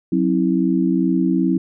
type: tone cluster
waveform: sine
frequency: 184.1 / 266.4 / 325.9 Hz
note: F#3 / C4 / E4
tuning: -8 / +31 / -20 cents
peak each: -19 dBFS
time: 0.12-1.58 s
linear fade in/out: 5 ms
effects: none